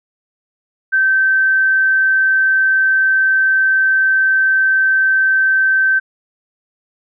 sine tone, 1549 Hz, G6, 21 cents flat, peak -10 dBFS, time 0.92-6 s, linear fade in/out 20 ms, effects none

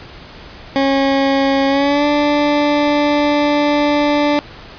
20% pulse tone with pitch glide, 273.2 to 292.8 Hz, C#4 to D4, -25 to -5 cents, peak -7 dBFS, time 0.76-4.39 s, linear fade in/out 0 ms, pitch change +120 cents, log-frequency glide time 1.68-2.05 s, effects pink hiss -36 dBFS RMS until 4.78 s + resampled to 11025 Hz

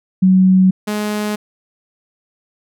sine / sawtooth tone pair in turn, 187.1 / 210 Hz, F#3 / G#3, +20 / +19 cents, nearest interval major second, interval 199 cents, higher second, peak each -7 / -14 dBFS, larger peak first, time 0.22-0.71 / 0.87-1.36 s, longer neither, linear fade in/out 10 ms, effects none

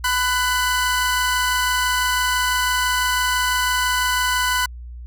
sawtooth tone pair together, 1002 / 1490 Hz, B5 / F#6, +25 / +12 cents, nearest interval perfect fifth, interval 687 cents, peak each -17 dBFS, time 0.04-4.66 s, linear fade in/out 5 ms, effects added 60 Hz sine -32 dBFS peak until 5.06 s

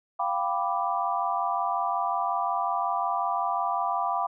sine chord, G dominant seventh, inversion third, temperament equal, 698.5 / 784 / 987.8 / 1174.7 Hz, F5 / G5 / B5 / D6, 0 / 0 / 0 / 0 cents, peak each -30 dBFS, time 0.19-4.27 s, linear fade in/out 10 ms, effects none

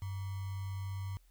sine tone with sample-and-hold, 96.6 Hz, G2, 25 cents flat, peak -36 dBFS, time 0.02-1.17 s, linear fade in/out 0 ms, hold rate 1050 Hz, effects added 41 Hz sine -61 dBFS peak until 1.3 s + white hiss -73 dBFS RMS until 1.3 s

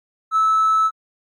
sine tone with hard clipping, 1305 Hz, E6, 18 cents flat, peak -14 dBFS, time 0.31-0.91 s, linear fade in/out 50 ms, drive 1 dB, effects Opus 48 kbps

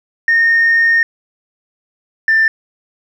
sine tone pair in turn, 1837 / 1782.6 Hz, A#6 / A6, -26 / +22 cents, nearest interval minor second, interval 52 cents, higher first, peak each -7 dBFS, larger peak neither, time 0.28-1.03 / 2.28-2.48 s, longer first, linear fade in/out 2 ms, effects tanh soft clip ceiling -5 dBFS + 8-bit

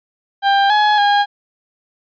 35% pulse tone with pitch steps, 794 / 842 / 816 Hz, G5 / G#5 / G#5, +22 / +24 / -31 cents, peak -9 dBFS, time 0.42-1.26 s, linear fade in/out 50 ms, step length 280 ms, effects resampled to 11025 Hz

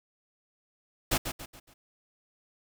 pink noise with echo, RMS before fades -26 dBFS, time 1.11-1.18 s, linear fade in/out 10 ms, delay 140 ms, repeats 4, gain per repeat -8 dB, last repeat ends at 1.74 s, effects none

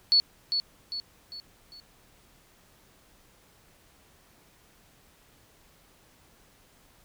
sine tone with echo, 4420 Hz, C#8, 6 cents flat, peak -17 dBFS, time 0.12-0.2 s, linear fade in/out 0 ms, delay 400 ms, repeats 4, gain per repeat -7 dB, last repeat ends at 1.8 s, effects pink hiss -60 dBFS RMS until 7.04 s

